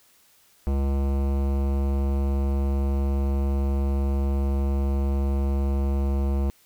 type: tone with hard clipping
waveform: sine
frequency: 68.8 Hz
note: C#2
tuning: 12 cents flat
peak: -23 dBFS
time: 0.67-6.5 s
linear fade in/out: 0 ms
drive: 18 dB
effects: white hiss -59 dBFS RMS until 6.65 s